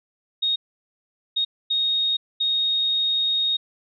sine tone bursts at uneven times, 3729 Hz, A#7, in tune, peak -19 dBFS, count 4, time 0.42-0.56 / 1.36-1.45 / 1.7-2.17 / 2.4-3.57 s, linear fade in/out 10 ms, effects none

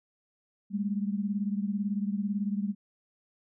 sine beating tone pair, 199.1 / 217.1 Hz, G3 / A3, +27 / -23 cents, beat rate 18 Hz, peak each -29 / -33 dBFS, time 0.7-2.75 s, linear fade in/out 50 ms, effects none

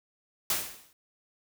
white noise with exponential decay, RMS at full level -25 dBFS, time 0.5-0.93 s, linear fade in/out 2 ms, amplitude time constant 92 ms, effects none

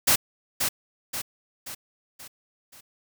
white noise with echo, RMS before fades -19 dBFS, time 0.07-0.16 s, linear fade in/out 10 ms, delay 530 ms, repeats 5, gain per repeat -6 dB, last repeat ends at 2.81 s, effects none

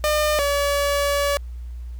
sawtooth tone pair in turn, 604 / 570.1 Hz, D5 / C#5, +48 / +48 cents, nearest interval minor second, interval 100 cents, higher first, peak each -14 / -15 dBFS, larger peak first, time 0.04-0.39 / 0.39-1.37 s, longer second, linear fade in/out 0 ms, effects added 60 Hz sine -30 dBFS peak until 1.99 s + pink hiss -59 dBFS RMS until 1.99 s

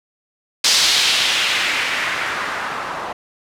blue noise with low-pass filter sweep, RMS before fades -19 dBFS, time 0.64-3.13 s, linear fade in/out 5 ms, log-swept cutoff 4900 to 950 Hz, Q 1.6, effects none

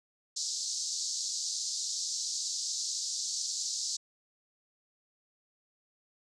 white band-pass noise, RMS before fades -35 dBFS, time 0.36-3.97 s, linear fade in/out 10 ms, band 4200 to 7300 Hz, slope 48 dB/octave, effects none

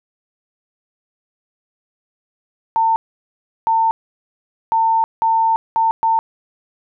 sine tone bursts at uneven times, 900 Hz, A5, 39 cents sharp, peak -12 dBFS, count 6, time 2.76-2.96 / 3.67-3.91 / 4.72-5.04 / 5.22-5.56 / 5.76-5.91 / 6.03-6.19 s, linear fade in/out 0 ms, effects none

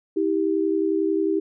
sine tone pair together, 322.1 / 393.2 Hz, E4 / G4, -40 / +5 cents, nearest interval minor third, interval 345 cents, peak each -22 dBFS, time 0.16-1.4 s, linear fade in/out 10 ms, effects none

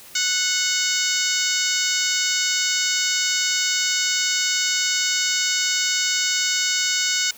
harmonic tone with a mistuned harmonic, 740 Hz, F#5, in tune, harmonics 2 / 3 / 4 / 5 / 6 / 7 / 8 / 9 / 10, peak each -28 / -28 / -28 / -28 / -28 / -28 / -28 / -28 / -28 dBFS, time 0.15-7.31 s, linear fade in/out 5 ms, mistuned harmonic 3, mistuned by -23 cents, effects white hiss -44 dBFS RMS until 7.37 s

